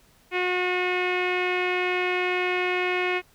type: tone with low-pass filter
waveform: sawtooth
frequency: 362.2 Hz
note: F#4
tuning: 37 cents flat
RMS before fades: -25 dBFS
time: 0.31-3.22 s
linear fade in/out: 50 ms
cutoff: 2400 Hz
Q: 5.2
effects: pink hiss -59 dBFS RMS until 3.34 s